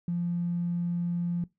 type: tone with tanh clipping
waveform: triangle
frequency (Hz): 173.3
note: F3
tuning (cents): -13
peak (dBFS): -26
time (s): 0.08-1.44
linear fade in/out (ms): 2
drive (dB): 2
effects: noise-tail reverb RT60 0.2 s tail -21 dB re dry